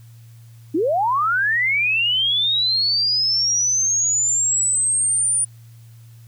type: linear sweep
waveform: sine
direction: up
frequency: 281.8 to 9440 Hz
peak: -16 dBFS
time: 0.74-5.45 s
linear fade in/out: 10 ms
effects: added 115 Hz sine -41 dBFS peak until 6.27 s + white hiss -57 dBFS RMS until 6.27 s